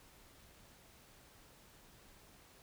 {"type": "silence", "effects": ["pink hiss -62 dBFS RMS until 2.62 s"]}